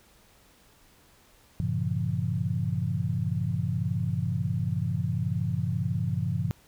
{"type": "chord", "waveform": "sine", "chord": "G half-diminished seventh", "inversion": "none", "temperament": "equal with one note detuned", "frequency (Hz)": [98, 116.54, 138.59, 170.53], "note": ["G2", "Bb2", "Db3", "F3"], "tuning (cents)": [0, 0, 0, -41], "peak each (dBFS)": -31, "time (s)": [1.6, 6.51], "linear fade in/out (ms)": 0, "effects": ["pink hiss -59 dBFS RMS until 6.67 s"]}